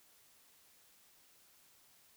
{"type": "silence", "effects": ["white hiss -66 dBFS RMS until 2.16 s"]}